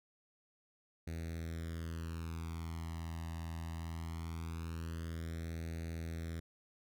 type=tone with flanger; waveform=sawtooth; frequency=82.41 Hz; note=E2; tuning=in tune; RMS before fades=-42 dBFS; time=1.07-6.4 s; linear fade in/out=5 ms; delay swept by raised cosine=0.48 to 1.06 ms; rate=0.21 Hz; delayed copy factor=+0.9; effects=none

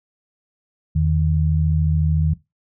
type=tone pair together; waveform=sine; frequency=81.69 / 155.56 Hz; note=E2 / D#3; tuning=-15 / 0 cents; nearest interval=major seventh; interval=1115 cents; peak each=-18 dBFS; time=0.95-2.34 s; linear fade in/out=10 ms; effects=noise-tail reverb RT60 0.2 s tail -17 dB re dry

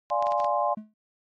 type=chord; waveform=sine; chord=D half-diminished seventh; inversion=none; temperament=equal; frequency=587.3 / 698.5 / 830.6 / 1046.5 Hz; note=D5 / F5 / Ab5 / C6; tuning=0 / 0 / 0 / 0 cents; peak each=-28 dBFS; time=0.1-0.75 s; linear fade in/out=20 ms
type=clicks; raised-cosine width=0.2 ms; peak=-24 dBFS; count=6; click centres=0.101 / 0.225 / 0.269 / 0.321 / 0.401 / 0.445 s
type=tone with exponential decay; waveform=triangle; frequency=214.4 Hz; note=A3; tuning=45 cents flat; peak=-29 dBFS; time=0.77-0.94 s; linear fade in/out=5 ms; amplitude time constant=35 ms
effects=AAC 48 kbps

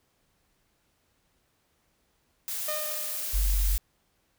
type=noise; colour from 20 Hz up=blue; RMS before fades=-33 dBFS; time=2.48-3.78 s; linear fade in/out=0 ms
type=tone with exponential decay; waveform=sawtooth; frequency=611 Hz; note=D#5; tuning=32 cents flat; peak=-26 dBFS; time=2.68-3.6 s; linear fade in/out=5 ms; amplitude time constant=200 ms
type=tone; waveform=sine; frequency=47.1 Hz; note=F#1; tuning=32 cents sharp; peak=-22 dBFS; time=3.33-3.78 s; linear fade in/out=20 ms
effects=pink hiss -71 dBFS RMS until 4.38 s

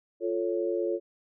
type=chord; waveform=sine; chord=F augmented; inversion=none; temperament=equal; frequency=349.2 / 440 / 554.4 Hz; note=F4 / A4 / C#5; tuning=0 / 0 / 0 cents; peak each=-29 / -31 / -32 dBFS; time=0.2-1 s; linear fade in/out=50 ms; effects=none

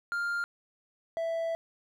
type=tone pair in turn; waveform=triangle; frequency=1400 / 660.7 Hz; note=F6 / E5; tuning=+4 / +4 cents; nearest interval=octave + minor second; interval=1300 cents; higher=first; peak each=-27 dBFS; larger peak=neither; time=0.12-0.44 / 1.17-1.55 s; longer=second; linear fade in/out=0 ms; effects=none

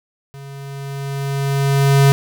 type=tone with level ramp; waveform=square; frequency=138.59 Hz; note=C#3; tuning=in tune; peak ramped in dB=-34 to -8 dBFS; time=0.34-2.12 s; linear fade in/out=0 ms; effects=none

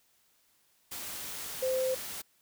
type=tone in noise; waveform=sine; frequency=518 Hz; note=C5; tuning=17 cents flat; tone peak=-27 dBFS; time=1.62-1.95 s; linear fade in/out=10 ms; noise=white; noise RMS=-40 dBFS; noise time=0.91-2.22 s; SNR=+10 dB; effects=white hiss -69 dBFS RMS until 2.41 s

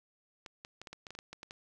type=clicks; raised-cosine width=0.2 ms; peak=-28 dBFS; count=12; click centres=0.462 / 0.649 / 0.816 / 0.872 / 0.93 / 1.068 / 1.106 / 1.151 / 1.189 / 1.33 / 1.431 / 1.509 s; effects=none

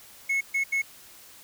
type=tone bursts at uneven times; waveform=triangle; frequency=2189 Hz; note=C#7; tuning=22 cents flat; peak=-21 dBFS; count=3; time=0.29-0.41 / 0.54-0.64 / 0.72-0.82 s; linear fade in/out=10 ms; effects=white hiss -50 dBFS RMS until 1.43 s

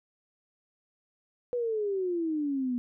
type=exponential sweep; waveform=sine; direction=down; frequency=495.8 to 240.3 Hz; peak=-27 dBFS; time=1.53-2.78 s; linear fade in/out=0 ms; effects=none

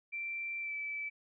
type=tone with pitch glide; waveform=sine; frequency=2349 to 2311 Hz; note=D7 to D7; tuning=0 to -28 cents; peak=-36 dBFS; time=0.12-1.1 s; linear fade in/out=20 ms; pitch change=-28 cents; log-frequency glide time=0.6-0.74 s; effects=none

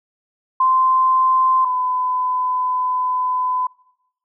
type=tone pair in turn; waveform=sine; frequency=1038 / 1008.5 Hz; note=C6 / B5; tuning=-14 / +36 cents; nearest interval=unison; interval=50 cents; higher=first; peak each=-12 / -17 dBFS; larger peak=first; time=0.6-1.65 / 1.65-3.67 s; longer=second; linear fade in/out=5 ms; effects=noise-tail reverb RT60 0.9 s tail -24 dB re dry

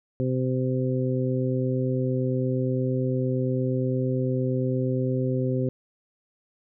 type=harmonic tone; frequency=128.7 Hz; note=C3; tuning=28 cents flat; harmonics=1 / 2 / 3 / 4; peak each=-25 / -28 / -30 / -31 dBFS; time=0.2-5.69 s; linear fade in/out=0 ms; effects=none

